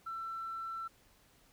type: tone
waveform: sine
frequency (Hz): 1340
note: E6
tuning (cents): +28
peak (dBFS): -37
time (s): 0.06-0.88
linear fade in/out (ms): 10
effects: tanh soft clip ceiling -34 dBFS + pink hiss -66 dBFS RMS until 1.52 s